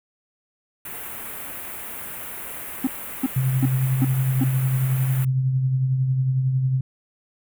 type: band-stop noise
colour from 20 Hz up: white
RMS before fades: -34 dBFS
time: 0.85-5.25 s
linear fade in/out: 5 ms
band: 2600 to 10000 Hz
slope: 24 dB/octave
type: tone bursts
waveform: triangle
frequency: 261.6 Hz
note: C4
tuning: in tune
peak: -15 dBFS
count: 5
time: 2.84-4.44 s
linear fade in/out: 5 ms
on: 32 ms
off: 360 ms
type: tone with tremolo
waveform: sine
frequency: 130.81 Hz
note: C3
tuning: in tune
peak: -16 dBFS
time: 3.36-6.81 s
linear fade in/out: 5 ms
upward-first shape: triangle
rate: 11 Hz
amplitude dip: 45%
effects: none

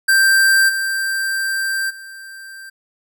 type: tone with level steps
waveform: square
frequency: 1572 Hz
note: G6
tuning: 4 cents sharp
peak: -11 / -19 / -34 dBFS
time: 0.08-2.7 s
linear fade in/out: 10 ms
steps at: 0.68 / 1.89 s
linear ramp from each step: 20 ms
effects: none

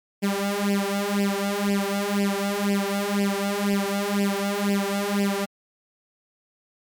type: tone with flanger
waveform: sawtooth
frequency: 200.5 Hz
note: G3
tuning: 39 cents sharp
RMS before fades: -24 dBFS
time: 0.22-5.46 s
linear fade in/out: 20 ms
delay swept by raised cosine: 0.38 to 3.58 ms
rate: 2 Hz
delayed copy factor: +1
effects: MP3 96 kbps

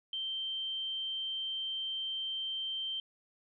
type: tone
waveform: sine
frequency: 3130 Hz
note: G7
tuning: 3 cents flat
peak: -34 dBFS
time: 0.13-3 s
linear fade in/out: 2 ms
effects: none

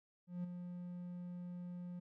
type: tone with ADSR envelope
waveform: triangle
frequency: 177.2 Hz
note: F3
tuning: 25 cents sharp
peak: -35 dBFS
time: 0.27-2 s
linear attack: 170 ms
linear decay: 10 ms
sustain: -7 dB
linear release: 12 ms
effects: none

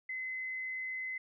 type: tone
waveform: sine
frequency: 2042 Hz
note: C7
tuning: 43 cents flat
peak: -36 dBFS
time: 0.09-1.18 s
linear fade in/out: 5 ms
effects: none

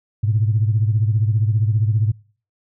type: beating tone pair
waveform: sine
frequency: 105.8 / 120.8 Hz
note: G#2 / B2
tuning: +33 / -38 cents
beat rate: 15 Hz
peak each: -15 / -21 dBFS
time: 0.23-2.12 s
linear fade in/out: 10 ms
effects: noise-tail reverb RT60 0.4 s tail -22 dB re dry + tanh soft clip ceiling -7 dBFS

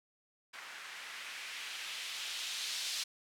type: noise with low-pass filter sweep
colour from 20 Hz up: violet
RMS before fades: -42 dBFS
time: 0.53-3.04 s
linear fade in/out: 10 ms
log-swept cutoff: 1600 to 4200 Hz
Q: 1.4
effects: none

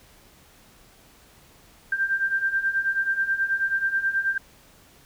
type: beating tone pair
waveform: sine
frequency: 1573 / 1582.3 Hz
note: G6 / G6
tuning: +6 / +16 cents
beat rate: 9.3 Hz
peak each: -27 / -23 dBFS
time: 1.92-4.38 s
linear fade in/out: 5 ms
effects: pink hiss -54 dBFS RMS until 5.05 s

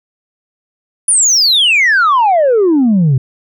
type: exponential sweep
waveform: sine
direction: down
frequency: 9956 to 123.47 Hz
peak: -5 dBFS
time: 1.08-3.18 s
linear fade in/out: 5 ms
effects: tanh soft clip ceiling -5 dBFS

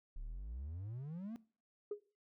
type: exponential sweep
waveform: triangle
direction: up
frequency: 31.87 to 240 Hz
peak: -40 dBFS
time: 0.16-1.36 s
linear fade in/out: 0 ms
type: tone with exponential decay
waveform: sine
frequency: 415.3 Hz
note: G#4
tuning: in tune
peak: -33 dBFS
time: 1.91-2.02 s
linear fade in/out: 5 ms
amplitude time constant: 22 ms
effects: noise-tail reverb RT60 0.4 s tail -20 dB re dry + tanh soft clip ceiling -33 dBFS

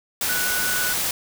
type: tone in noise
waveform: sine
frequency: 1480 Hz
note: F#6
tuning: in tune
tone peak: -25 dBFS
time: 0.29-0.93 s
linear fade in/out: 2 ms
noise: white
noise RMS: -24 dBFS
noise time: 0.21-1.11 s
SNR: -4 dB
effects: none

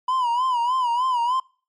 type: tone with vibrato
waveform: triangle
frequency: 987.8 Hz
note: B5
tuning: in tune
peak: -17 dBFS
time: 0.08-1.4 s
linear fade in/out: 5 ms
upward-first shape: sine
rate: 3.3 Hz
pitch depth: 99 cents each way
effects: noise-tail reverb RT60 0.4 s tail -25 dB re dry + MP3 48 kbps

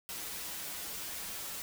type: noise with comb filter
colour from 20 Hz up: white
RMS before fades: -41 dBFS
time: 0.09-1.62 s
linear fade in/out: 0 ms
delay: 7.8 ms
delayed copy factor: -1
effects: none

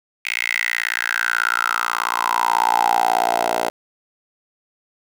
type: tone with high-pass filter sweep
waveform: 10% pulse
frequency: 58.27 Hz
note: A#1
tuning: in tune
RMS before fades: -20 dBFS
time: 0.25-3.7 s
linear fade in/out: 5 ms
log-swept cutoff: 2300 to 590 Hz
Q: 7
effects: none

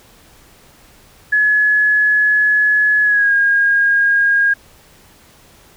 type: tone with pitch glide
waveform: sine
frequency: 1699 to 1627 Hz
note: G#6 to G#6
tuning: +39 to -36 cents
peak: -10 dBFS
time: 1.32-4.54 s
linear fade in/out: 10 ms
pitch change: -75 cents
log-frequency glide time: 3.03-3.33 s
effects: pink hiss -47 dBFS RMS until 5.76 s

